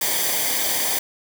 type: noise with comb filter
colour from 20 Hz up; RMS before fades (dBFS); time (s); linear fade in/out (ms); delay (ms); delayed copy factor
white; -22; 0.01-0.99; 5; 0.74; -0.65
effects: none